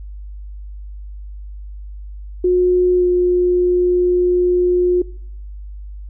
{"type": "tone with pitch glide", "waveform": "sine", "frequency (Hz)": [361.3, 357.8], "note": ["F#4", "F4"], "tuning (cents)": [-41, 42], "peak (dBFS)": -11, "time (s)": [2.44, 5.02], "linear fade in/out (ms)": 5, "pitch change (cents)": -17, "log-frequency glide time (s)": [2.96, 3.04], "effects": ["noise-tail reverb RT60 0.6 s tail -21 dB re dry", "added 50 Hz sine -29 dBFS peak until 6.09 s"]}